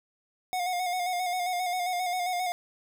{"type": "tone with vibrato", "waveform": "square", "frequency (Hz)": 722, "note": "F#5", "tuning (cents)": -43, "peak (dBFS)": -28, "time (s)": [0.53, 2.52], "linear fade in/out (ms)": 0, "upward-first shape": "square", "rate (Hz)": 7.5, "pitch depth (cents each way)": 36, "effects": []}